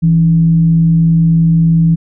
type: tone with frequency modulation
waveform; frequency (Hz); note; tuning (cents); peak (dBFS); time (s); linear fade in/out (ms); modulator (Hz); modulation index
sine; 164.81; E3; 0; -6; 0.02-1.96; 20; 122; 0.2
effects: none